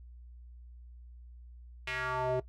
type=tone with band-pass filter sweep; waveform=square; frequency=127.9 Hz; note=C3; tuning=39 cents flat; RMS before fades=-33 dBFS; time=1.87-2.4 s; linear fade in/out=5 ms; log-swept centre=2500 to 490 Hz; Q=2.7; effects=noise-tail reverb RT60 0.1 s tail -17 dB re dry + added 60 Hz sine -48 dBFS peak until 2.48 s